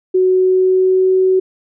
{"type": "tone with pitch glide", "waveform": "sine", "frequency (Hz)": [371.1, 375], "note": ["F#4", "F#4"], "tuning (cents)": [5, 23], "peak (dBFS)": -9, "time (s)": [0.14, 1.4], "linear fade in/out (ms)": 10, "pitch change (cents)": 18, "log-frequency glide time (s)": [0.27, 1.12], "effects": []}